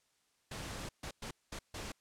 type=noise bursts at uneven times; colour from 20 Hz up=pink; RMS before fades=-43 dBFS; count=5; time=0.51-0.89 / 1.03-1.11 / 1.22-1.31 / 1.52-1.59 / 1.74-1.92 s; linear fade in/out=5 ms; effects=white hiss -75 dBFS RMS until 2 s + low-pass 9000 Hz 12 dB/octave